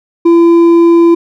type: tone with hard clipping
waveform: sine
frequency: 337.9 Hz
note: E4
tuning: 43 cents sharp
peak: -4 dBFS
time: 0.25-1.15 s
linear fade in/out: 10 ms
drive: 4 dB
effects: none